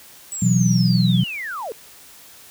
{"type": "linear sweep", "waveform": "sine", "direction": "down", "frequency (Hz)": [7902, 400.6], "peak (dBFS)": -26, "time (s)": [0.32, 1.72], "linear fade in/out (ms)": 0}
{"type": "chord", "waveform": "sine", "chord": "B suspended fourth", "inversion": "none", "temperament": "just", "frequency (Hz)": [123.47, 164.63, 185.21], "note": ["B2", "E3", "F#3"], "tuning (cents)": [0, -2, 2], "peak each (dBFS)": [-18, -20, -17], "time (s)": [0.42, 1.24], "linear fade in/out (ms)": 5}
{"effects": ["white hiss -45 dBFS RMS until 2.5 s"]}